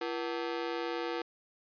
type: ring-modulated tone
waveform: sawtooth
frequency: 410.1 Hz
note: G#4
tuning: 22 cents flat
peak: -26 dBFS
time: 0.01-1.22 s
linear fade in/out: 5 ms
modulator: 69.5 Hz
effects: resampled to 11025 Hz